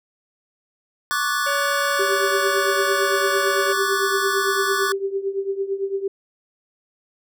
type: chord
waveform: square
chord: D major seventh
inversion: third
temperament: equal with one note detuned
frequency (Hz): 1108.7 / 1174.7 / 1480 / 1725.8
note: C#6 / D6 / F#6 / A6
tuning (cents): 0 / 0 / 0 / -34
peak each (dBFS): -28 / -26 / -25 / -28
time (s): 1.11-4.92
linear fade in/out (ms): 0
type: harmonic tone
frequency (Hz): 565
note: C#5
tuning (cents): +33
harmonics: 1 / 3 / 4 / 5 / 6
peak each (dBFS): -25 / -35 / -37 / -39 / -41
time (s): 1.46-3.73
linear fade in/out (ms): 10
type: tone with tremolo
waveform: sine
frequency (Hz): 392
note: G4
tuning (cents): 0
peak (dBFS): -18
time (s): 1.99-6.08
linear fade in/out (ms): 5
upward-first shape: triangle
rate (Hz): 8.9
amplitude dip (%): 85
effects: none